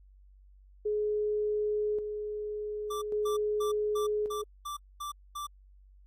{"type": "tone with tremolo", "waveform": "sine", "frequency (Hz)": 421.1, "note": "G#4", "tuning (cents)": 24, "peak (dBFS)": -27, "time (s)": [0.85, 4.44], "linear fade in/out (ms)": 10, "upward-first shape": "square", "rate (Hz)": 0.44, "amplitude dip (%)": 50}
{"type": "tone bursts", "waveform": "square", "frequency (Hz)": 1172, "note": "D6", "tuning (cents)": -4, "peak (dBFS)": -36, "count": 8, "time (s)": [2.9, 5.47], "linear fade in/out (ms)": 10, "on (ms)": 120, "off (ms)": 230}
{"effects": ["added 48 Hz sine -54 dBFS peak until 6.06 s", "AAC 48 kbps"]}